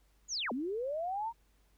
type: linear two-way sweep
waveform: sine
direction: down then up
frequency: 7070 to 225.9 to 948 Hz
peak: -33 dBFS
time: 0.28-1.33 s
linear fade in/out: 50 ms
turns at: 0.52 s
effects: added 50 Hz sine -66 dBFS peak until 1.77 s + pink hiss -73 dBFS RMS until 1.77 s